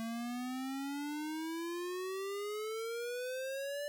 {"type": "exponential sweep", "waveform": "square", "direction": "up", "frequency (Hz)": [224.4, 587.3], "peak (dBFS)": -38, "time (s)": [0, 3.88], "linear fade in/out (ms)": 0, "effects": []}